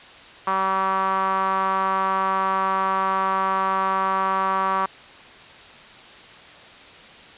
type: tone with band-pass filter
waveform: sawtooth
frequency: 191.4 Hz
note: G3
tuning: 41 cents flat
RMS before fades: -22 dBFS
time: 0.47-4.86 s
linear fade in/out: 5 ms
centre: 1100 Hz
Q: 5.1
effects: white hiss -44 dBFS RMS until 7.37 s + resampled to 8000 Hz